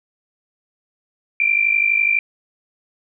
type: tone pair together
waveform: sine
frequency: 2347 / 2399 Hz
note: D7 / D7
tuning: -2 / +36 cents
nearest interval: unison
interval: 38 cents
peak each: -16 / -18 dBFS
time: 1.4-2.19 s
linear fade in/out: 2 ms
effects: none